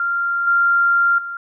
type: tone with level steps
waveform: sine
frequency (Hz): 1389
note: F6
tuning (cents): -10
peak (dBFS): -17 / -12 / -25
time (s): 0-1.37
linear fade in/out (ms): 2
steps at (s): 0.47 / 1.18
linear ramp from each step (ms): 5
effects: none